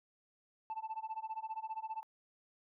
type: tone with tremolo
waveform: sine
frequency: 881 Hz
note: A5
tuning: 2 cents sharp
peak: -34 dBFS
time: 0.7-2.03 s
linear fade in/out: 0 ms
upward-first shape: sine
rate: 15 Hz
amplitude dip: 95%
effects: tanh soft clip ceiling -35 dBFS